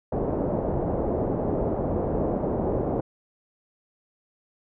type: low-pass noise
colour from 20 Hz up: white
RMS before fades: -26 dBFS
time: 0.12-3.01 s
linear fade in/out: 5 ms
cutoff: 630 Hz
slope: 24 dB/octave
effects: none